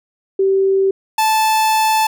sine / 45% pulse tone pair in turn, 387 / 874.8 Hz, G4 / A5, -22 / -10 cents, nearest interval octave + major second, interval 1412 cents, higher second, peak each -11 / -12 dBFS, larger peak first, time 0.39-0.91 / 1.18-2.07 s, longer second, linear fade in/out 5 ms, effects none

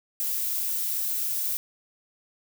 violet noise, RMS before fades -28 dBFS, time 0.2-1.57 s, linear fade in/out 0 ms, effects none

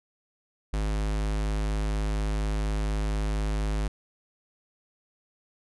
square tone, 52.1 Hz, G#1, 6 cents sharp, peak -26 dBFS, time 0.73-3.88 s, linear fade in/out 5 ms, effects resampled to 24000 Hz

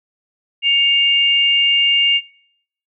sine tone pair together, 2228 / 2807 Hz, C#7 / F7, +8 / +8 cents, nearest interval major third, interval 400 cents, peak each -19 / -12 dBFS, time 0.62-2.21 s, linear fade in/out 50 ms, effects noise-tail reverb RT60 0.7 s tail -24 dB re dry

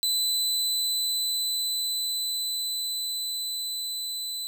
sawtooth tone with level ramp, 4008 Hz, B7, 25 cents sharp, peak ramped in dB -20 to -28 dBFS, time 0.03-4.47 s, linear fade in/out 0 ms, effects none

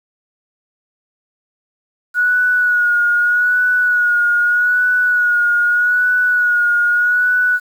sine tone with vibrato, 1457 Hz, F#6, 27 cents flat, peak -11 dBFS, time 2.14-7.6 s, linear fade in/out 50 ms, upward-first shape sine, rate 0.81 Hz, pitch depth 32 cents each way, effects 7-bit

